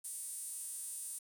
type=tone with high-pass filter; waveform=sawtooth; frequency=321.9 Hz; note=E4; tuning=41 cents flat; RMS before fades=-44 dBFS; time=0.04-1.19 s; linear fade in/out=10 ms; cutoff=9200 Hz; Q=5.7; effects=11-bit